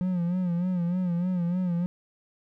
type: tone with vibrato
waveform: triangle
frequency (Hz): 177.7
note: F3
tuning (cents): +30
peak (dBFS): -22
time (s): 0.01-1.86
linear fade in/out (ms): 0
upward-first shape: sine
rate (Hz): 3.3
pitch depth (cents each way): 73
effects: none